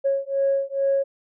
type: beating tone pair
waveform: sine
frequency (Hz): 548 / 550.3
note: C#5 / C#5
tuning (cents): -20 / -13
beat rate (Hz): 2.3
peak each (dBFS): -22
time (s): 0.04-1.04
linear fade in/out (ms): 20
effects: tanh soft clip ceiling -13 dBFS